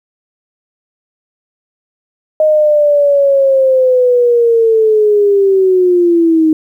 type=linear sweep; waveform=sine; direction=down; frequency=622.3 to 311.1 Hz; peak=-6 dBFS; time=2.4-6.53 s; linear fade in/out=2 ms; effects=8-bit